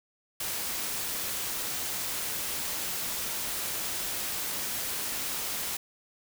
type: noise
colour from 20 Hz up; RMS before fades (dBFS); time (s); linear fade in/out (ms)
white; -33; 0.4-5.77; 5
effects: none